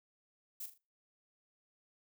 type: noise with echo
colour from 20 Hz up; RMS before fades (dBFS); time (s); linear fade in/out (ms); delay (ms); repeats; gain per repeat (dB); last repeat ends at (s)
violet; -43; 0.6-0.66; 5; 40; 3; -9; 0.78
effects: noise-tail reverb RT60 0.3 s tail -22 dB re dry